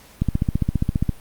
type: click train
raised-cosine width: 5 ms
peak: -6 dBFS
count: 14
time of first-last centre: 0.22-1.092 s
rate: 14.9 Hz
effects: pink hiss -48 dBFS RMS until 1.2 s + Opus 48 kbps